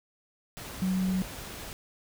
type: tone in noise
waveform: sine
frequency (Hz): 186.7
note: F#3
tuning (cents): +16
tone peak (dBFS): -25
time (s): 0.82-1.22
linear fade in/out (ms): 0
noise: pink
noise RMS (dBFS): -41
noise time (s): 0.57-1.73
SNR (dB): +13
effects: none